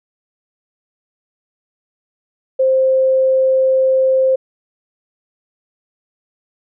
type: tone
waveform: sine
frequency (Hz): 525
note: C5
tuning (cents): +6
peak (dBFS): -10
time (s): 2.59-4.36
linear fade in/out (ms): 10
effects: none